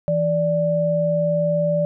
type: tone pair together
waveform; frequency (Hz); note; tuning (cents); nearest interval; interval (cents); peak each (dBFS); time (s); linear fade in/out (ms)
sine; 164.5 / 586.2; E3 / D5; -3 / -3; octave + minor seventh; 2200; -22 / -18; 0.08-1.85; 0
effects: none

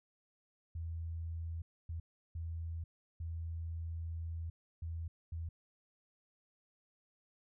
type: tone bursts at uneven times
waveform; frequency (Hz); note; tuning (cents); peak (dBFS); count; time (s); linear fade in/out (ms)
sine; 82.6; E2; +4; -38; 6; 0.75-1.62 / 1.89-2 / 2.35-2.84 / 3.2-4.5 / 4.82-5.08 / 5.32-5.49; 5
effects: none

